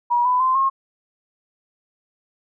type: tone with pitch steps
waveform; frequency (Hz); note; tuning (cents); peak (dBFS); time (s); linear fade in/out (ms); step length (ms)
sine; 961 / 998.3 / 1037.1 / 1077.4; B5 / B5 / C6 / C#6; -48 / +18 / -16 / -50; -15; 0.1-0.7; 20; 150
effects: none